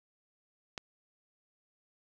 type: click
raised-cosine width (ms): 0.2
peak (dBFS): -20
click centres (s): 0.778
effects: none